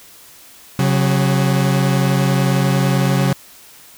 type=tone pair together; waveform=40% pulse; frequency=135.99 / 185 Hz; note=C#3 / F#3; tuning=-33 / 0 cents; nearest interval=perfect fourth; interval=533 cents; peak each=-14 / -17 dBFS; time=0.79-3.33 s; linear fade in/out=2 ms; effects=white hiss -43 dBFS RMS until 3.97 s